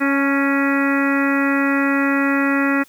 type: harmonic tone with a mistuned harmonic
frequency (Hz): 277.2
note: C#4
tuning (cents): 0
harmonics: 1 / 2 / 3 / 4 / 5 / 6 / 7 / 8 / 9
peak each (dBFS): -17 / -26 / -31 / -28 / -24 / -27 / -24 / -36 / -29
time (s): 0-2.84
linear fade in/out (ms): 20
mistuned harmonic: 3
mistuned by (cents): +26
effects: white hiss -51 dBFS RMS until 2.88 s